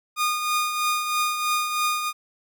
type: tone with tremolo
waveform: sawtooth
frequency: 1224 Hz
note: D#6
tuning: 29 cents flat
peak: -16 dBFS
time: 0.16-2.13 s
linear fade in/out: 50 ms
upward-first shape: triangle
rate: 3.1 Hz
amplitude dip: 55%
effects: none